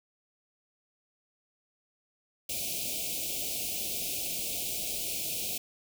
white band-stop noise, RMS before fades -34 dBFS, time 2.49-5.58 s, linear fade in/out 5 ms, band 750 to 2300 Hz, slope 96 dB/octave, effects none

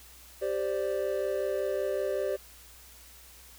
triangle chord, G suspended fourth, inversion none, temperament just, 392 / 522.7 / 588 Hz, G4 / C5 / D5, 0 / -2 / +2 cents, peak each -30 / -31 / -30 dBFS, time 0.41-2.37 s, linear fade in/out 20 ms, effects added 60 Hz sine -56 dBFS peak until 3.58 s + white hiss -53 dBFS RMS until 3.58 s

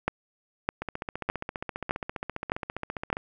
two click trains, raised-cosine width 0.5 ms, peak -17 / -9 dBFS, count 36 / 6, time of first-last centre 0.82-3.169 / 0.08-3.129 s, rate 14.9 / 1.64 Hz, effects none

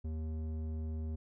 square tone with low-pass filter, 78.8 Hz, D#2, 23 cents sharp, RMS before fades -38 dBFS, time 0.04-1.16 s, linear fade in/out 10 ms, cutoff 330 Hz, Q 0.74, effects none

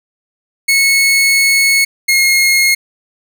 sawtooth tone pair in turn, 2195 / 2154 Hz, C#7 / C7, -18 / +50 cents, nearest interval unison, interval 32 cents, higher first, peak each -5 dBFS, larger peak neither, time 0.68-1.85 / 2.08-2.75 s, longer first, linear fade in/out 10 ms, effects none

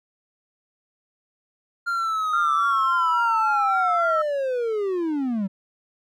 triangle linear sweep, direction down, 1402 to 185 Hz, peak -20 dBFS, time 1.86-5.48 s, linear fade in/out 20 ms
sine tone with vibrato, 1350 Hz, E6, 41 cents sharp, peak -20 dBFS, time 2.33-4.22 s, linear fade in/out 5 ms, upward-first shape triangle, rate 3.6 Hz, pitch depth 60 cents each way
effects none

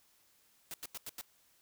white noise bursts, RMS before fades -43 dBFS, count 5, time 0.71-1.211 s, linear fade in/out 0 ms, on 29 ms, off 89 ms, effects white hiss -69 dBFS RMS until 1.61 s

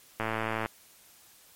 click train, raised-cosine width 0.5 ms, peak -15 dBFS, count 52, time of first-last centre 0.2-0.659 s, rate 111 Hz, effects white hiss -57 dBFS RMS until 1.55 s + MP3 64 kbps

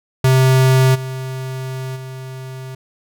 square tone with level steps, 130.81 Hz, C3, in tune, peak -10 / -24 / -29 dBFS, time 0.24-2.75 s, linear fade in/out 5 ms, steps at 0.94 / 1.95 s, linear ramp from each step 20 ms, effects none

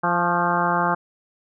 harmonic tone with a mistuned harmonic, 173.8 Hz, F3, 8 cents flat, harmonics 1 / 2 / 3 / 4 / 5 / 6 / 7 / 8 / 9, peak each -27 / -30 / -30 / -26 / -24 / -26 / -26 / -28 / -29 dBFS, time 0.03-0.95 s, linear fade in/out 10 ms, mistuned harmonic 6, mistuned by +46 cents, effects none

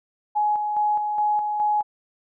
sine tone with tremolo, 840 Hz, G#5, 19 cents sharp, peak -18 dBFS, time 0.35-1.83 s, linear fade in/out 20 ms, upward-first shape square, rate 2.4 Hz, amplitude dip 40%, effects none

